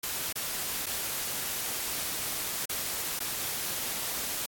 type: noise with dropouts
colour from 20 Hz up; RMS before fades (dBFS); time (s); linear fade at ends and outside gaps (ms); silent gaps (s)
white; -33; 0.03-4.46; 5; 0.327-0.355 / 0.86-0.865 / 2.656-2.693 / 3.192-3.202
effects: AAC 64 kbps